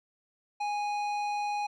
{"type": "tone with tanh clipping", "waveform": "sine", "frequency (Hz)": 827, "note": "G#5", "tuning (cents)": -8, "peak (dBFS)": -31, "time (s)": [0.6, 1.67], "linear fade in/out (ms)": 10, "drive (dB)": 13, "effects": []}